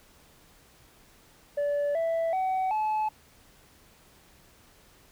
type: tone with pitch steps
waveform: sine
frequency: 578 / 660.1 / 753.9 / 861 Hz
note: D5 / E5 / F#5 / A5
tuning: -28 / +2 / +32 / -38 cents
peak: -22 dBFS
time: 1.57-3.09 s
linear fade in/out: 10 ms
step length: 380 ms
effects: tanh soft clip ceiling -24 dBFS + pink hiss -58 dBFS RMS until 5.11 s